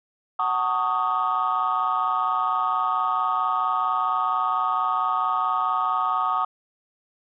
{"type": "chord", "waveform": "sine", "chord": "D# half-diminished seventh", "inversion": "first", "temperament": "just", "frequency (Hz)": [746.7, 896, 1120.1, 1244.5], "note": ["F#5", "A5", "C#6", "D#6"], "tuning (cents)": [16, 31, 18, 0], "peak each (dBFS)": [-27, -28, -25, -23], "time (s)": [0.39, 6.45], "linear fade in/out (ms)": 5, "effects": ["tanh soft clip ceiling -14 dBFS"]}